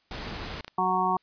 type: noise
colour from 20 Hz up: pink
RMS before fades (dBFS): -36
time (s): 0.11-0.61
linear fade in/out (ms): 2
type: clicks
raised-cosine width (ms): 0.2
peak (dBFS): -21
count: 2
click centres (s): 0.646 / 0.68
type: harmonic tone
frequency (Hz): 185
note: F#3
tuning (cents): 0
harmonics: 1 / 2 / 4 / 5 / 6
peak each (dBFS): -33 / -33 / -28 / -27 / -27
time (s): 0.78-1.17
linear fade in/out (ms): 5
effects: white hiss -68 dBFS RMS until 1.22 s + resampled to 11025 Hz